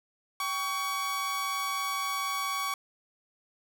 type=tone pair together; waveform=sawtooth; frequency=783 / 1126 Hz; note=G5 / C#6; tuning=-2 / +27 cents; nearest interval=tritone; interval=629 cents; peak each=-37 / -26 dBFS; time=0.4-2.74 s; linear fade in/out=2 ms; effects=none